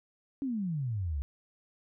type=exponential sweep; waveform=sine; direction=down; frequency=284.8 to 65.41 Hz; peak=-30 dBFS; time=0.42-1.22 s; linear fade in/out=0 ms; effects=none